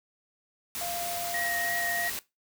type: noise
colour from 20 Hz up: white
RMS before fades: -35 dBFS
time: 0.75-2.19 s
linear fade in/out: 0 ms
type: tone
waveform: triangle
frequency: 695 Hz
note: F5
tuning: 9 cents flat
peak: -32 dBFS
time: 0.81-2.08 s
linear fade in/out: 2 ms
type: tone with vibrato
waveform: sine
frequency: 1884 Hz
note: A#6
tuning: 18 cents sharp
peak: -30 dBFS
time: 1.34-2.1 s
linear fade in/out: 5 ms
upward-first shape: triangle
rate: 3.1 Hz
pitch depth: 17 cents each way
effects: noise-tail reverb RT60 0.2 s tail -18 dB re dry